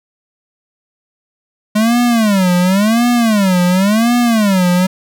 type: tone with vibrato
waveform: square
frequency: 207.6 Hz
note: G#3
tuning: in tune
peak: -10 dBFS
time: 1.75-4.87 s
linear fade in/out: 10 ms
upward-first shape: sine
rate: 0.93 Hz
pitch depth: 270 cents each way
effects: none